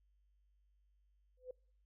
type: tone with exponential growth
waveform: sine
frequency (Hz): 506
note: B4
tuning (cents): +42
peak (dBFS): -40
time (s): 1.37-1.51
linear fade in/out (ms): 5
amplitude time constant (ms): 29
effects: noise-tail reverb RT60 0.5 s tail -26 dB re dry + added 50 Hz sine -70 dBFS peak until 1.85 s